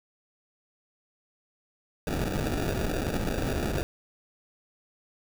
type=noise with sample-and-hold; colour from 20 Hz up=pink; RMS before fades=-29 dBFS; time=2.07-3.83 s; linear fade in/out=0 ms; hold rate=1050 Hz; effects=none